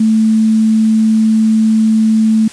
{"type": "tone", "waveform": "sine", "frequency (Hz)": 220, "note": "A3", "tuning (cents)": 0, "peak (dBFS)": -7, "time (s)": [0, 2.48], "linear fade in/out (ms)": 5, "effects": ["white hiss -34 dBFS RMS until 2.52 s", "resampled to 22050 Hz"]}